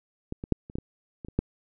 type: clicks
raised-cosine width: 3 ms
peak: -19 / -22 / -8 / -29 / -18 / -21 / -25 / -27 / -10 dBFS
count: 9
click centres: 0.324 / 0.439 / 0.523 / 0.699 / 0.755 / 0.785 / 1.248 / 1.285 / 1.39 s
effects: none